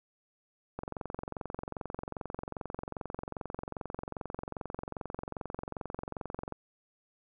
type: click train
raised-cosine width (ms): 1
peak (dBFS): -23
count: 130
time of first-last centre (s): 0.79-6.523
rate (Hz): 22.5
effects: none